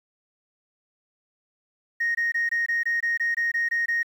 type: tone bursts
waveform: sine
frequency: 1864.7 Hz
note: A#6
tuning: in tune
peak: -20 dBFS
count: 12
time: 2-4.031 s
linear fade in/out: 10 ms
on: 150 ms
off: 21 ms
effects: tanh soft clip ceiling -18 dBFS + 9-bit